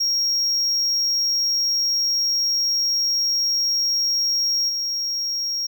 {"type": "tone with level steps", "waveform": "triangle", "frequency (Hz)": 5588, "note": "F8", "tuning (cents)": 0, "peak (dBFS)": [-17, -21], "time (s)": [0, 5.67], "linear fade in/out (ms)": 10, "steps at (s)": 4.68, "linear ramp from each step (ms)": 20, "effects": []}